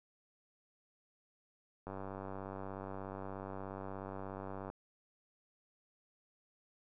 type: click train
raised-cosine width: 1 ms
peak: -30 dBFS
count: 275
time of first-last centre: 1.87-4.701 s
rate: 96.8 Hz
effects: none